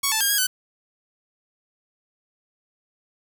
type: tone with pitch steps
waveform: 5% pulse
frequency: 1114 / 877 / 1616 / 1643 / 1507 Hz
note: C#6 / A5 / G#6 / G#6 / F#6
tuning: +8 / -6 / -48 / -19 / +31 cents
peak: -8 dBFS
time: 0.03-0.47 s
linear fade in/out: 10 ms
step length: 88 ms
effects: 7-bit